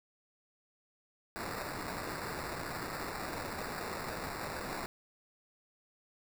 violet noise with sample-and-hold, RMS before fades -40 dBFS, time 1.36-4.86 s, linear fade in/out 0 ms, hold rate 3150 Hz, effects none

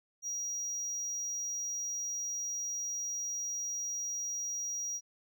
triangle tone, 5740 Hz, F8, 47 cents sharp, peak -33 dBFS, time 0.22-5.01 s, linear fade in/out 50 ms, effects none

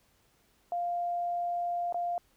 sine tone with dropouts, 698.5 Hz, F5, in tune, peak -29 dBFS, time 0.72-2.18 s, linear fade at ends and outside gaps 1 ms, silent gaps 1.925-1.944 s, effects pink hiss -68 dBFS RMS until 2.36 s

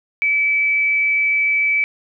sine tone with frequency modulation, 2300 Hz, D7, 37 cents flat, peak -14 dBFS, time 0.22-1.84 s, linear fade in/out 0 ms, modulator 107 Hz, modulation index 0.27, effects none

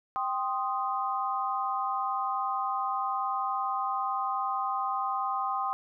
sine chord, C minor, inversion second, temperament equal, 784 / 1046.5 / 1244.5 Hz, G5 / C6 / Eb6, 0 / 0 / 0 cents, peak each -32 dBFS, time 0.16-5.73 s, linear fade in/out 0 ms, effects none

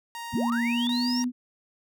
sawtooth tone bursts, 934 Hz, A#5, 3 cents sharp, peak -31 dBFS, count 3, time 0.15-1.242 s, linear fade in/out 0 ms, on 350 ms, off 21 ms
sine tone with pitch glide, 236.4 to 247.7 Hz, A#3 to B3, +24 to +5 cents, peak -24 dBFS, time 0.32-1.32 s, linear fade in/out 50 ms, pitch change +81 cents, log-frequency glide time 0.65-1.1 s
sine linear sweep, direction up, 52.9 to 5780 Hz, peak -29 dBFS, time 0.33-1.23 s, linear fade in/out 10 ms
effects none

